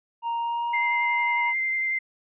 triangle tone with pitch glide, 932.3 to 951.3 Hz, A#5 to A#5, 0 to +35 cents, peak -23 dBFS, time 0.22-1.54 s, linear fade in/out 50 ms, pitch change +35 cents, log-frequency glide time 0.38-0.87 s
sine tone with vibrato, 2087 Hz, C7, 5 cents flat, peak -23 dBFS, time 0.73-1.99 s, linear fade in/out 10 ms, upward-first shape sine, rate 11 Hz, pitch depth 12 cents each way
effects resampled to 8000 Hz

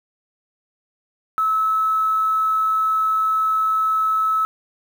sine tone with quantisation, 1299 Hz, E6, 26 cents flat, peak -16 dBFS, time 1.38-4.45 s, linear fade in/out 0 ms, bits 7, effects none

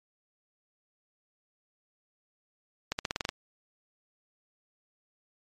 accelerating click train, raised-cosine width 0.2 ms, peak -12 dBFS, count 8, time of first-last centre 2.92-3.29 s, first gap 69 ms, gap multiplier 0.91, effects MP3 64 kbps

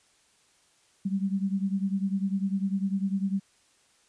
sine beating tone pair, 192 / 202 Hz, G3 / G#3, -36 / -48 cents, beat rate 10 Hz, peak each -27 / -30 dBFS, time 1.05-3.4 s, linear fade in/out 10 ms, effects white hiss -64 dBFS RMS until 4.08 s + resampled to 22050 Hz

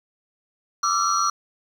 sine tone cluster, 1164 / 1263 / 1351 / 4260 / 5810 Hz, D6 / D#6 / E6 / C8 / F#8, -16 / +26 / +42 / +30 / -32 cents, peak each -22 / -27 / -23 / -30 / -26 dBFS, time 0.83-1.3 s, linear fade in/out 5 ms, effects tanh soft clip ceiling -10 dBFS + 8-bit

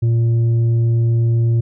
triangle tone with tanh clipping, 116 Hz, A#2, 8 cents flat, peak -13 dBFS, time 0.02-1.61 s, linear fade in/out 10 ms, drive 9 dB, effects none

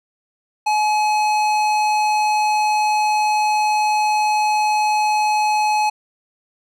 sine tone with tanh clipping, 849 Hz, G#5, 38 cents sharp, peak -17 dBFS, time 0.66-5.9 s, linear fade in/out 10 ms, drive 17 dB, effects none

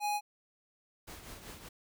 square tone, 830.6 Hz, G#5, in tune, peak -31 dBFS, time 0-0.21 s, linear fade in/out 50 ms
pink noise with tremolo, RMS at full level -46 dBFS, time 1.07-1.69 s, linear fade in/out 10 ms, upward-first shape triangle, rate 5.2 Hz, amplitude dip 60%
effects none

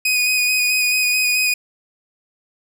sawtooth tone with vibrato, 2489 Hz, D#7, in tune, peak -12 dBFS, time 0.05-1.54 s, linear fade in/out 5 ms, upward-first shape square, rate 4.6 Hz, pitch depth 14 cents each way, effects none

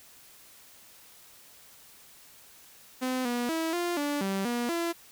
sawtooth tone with pitch steps, 256.1 / 241.8 / 324.8 / 348.6 / 289.9 / 194.4 / 240 / 338.6 Hz, C4 / B3 / E4 / F4 / D4 / G3 / B3 / E4, -37 / -36 / -26 / -3 / -22 / -14 / -49 / +46 cents, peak -24 dBFS, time 3.01-4.93 s, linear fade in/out 20 ms, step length 240 ms, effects white hiss -54 dBFS RMS until 5.11 s

